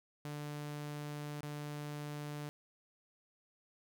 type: tone with dropouts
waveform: sawtooth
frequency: 147.6 Hz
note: D3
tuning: 9 cents sharp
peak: -37 dBFS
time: 0.25-2.49 s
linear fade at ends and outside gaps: 0 ms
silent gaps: 1.407-1.432 s
effects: 13-bit